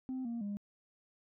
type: tone with pitch steps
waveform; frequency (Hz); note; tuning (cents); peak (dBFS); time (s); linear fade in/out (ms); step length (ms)
sine; 259.1 / 234.1 / 203.4; C4 / A#3 / G#3; -17 / +8 / -36; -34; 0.09-0.57; 0; 160
effects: tanh soft clip ceiling -34 dBFS